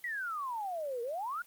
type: exponential two-way sweep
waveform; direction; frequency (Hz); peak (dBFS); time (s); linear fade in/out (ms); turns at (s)
sine; down then up; 1993 to 457.2 to 1482; -34; 0.04-1.42; 2; 1.02
effects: white hiss -60 dBFS RMS until 1.46 s + Opus 32 kbps